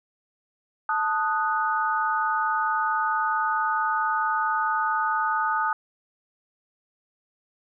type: chord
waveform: sine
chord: D# diminished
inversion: second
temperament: equal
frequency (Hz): 880 / 1244.5 / 1480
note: A5 / D#6 / F#6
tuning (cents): 0 / 0 / 0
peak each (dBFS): -26 / -25 / -28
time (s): 0.89-5.73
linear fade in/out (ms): 2
effects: none